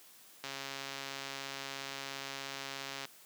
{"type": "click train", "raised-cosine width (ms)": 0.2, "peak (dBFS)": -23, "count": 359, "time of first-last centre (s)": [0.44, 3.053], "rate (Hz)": 137, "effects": ["white hiss -58 dBFS RMS until 3.25 s", "high-pass 150 Hz 12 dB/octave"]}